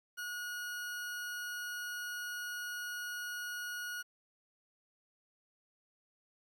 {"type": "tone", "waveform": "40% pulse", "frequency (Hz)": 1450, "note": "F#6", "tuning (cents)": -35, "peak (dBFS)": -38, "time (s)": [0.17, 4.03], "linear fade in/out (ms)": 20, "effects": ["11-bit"]}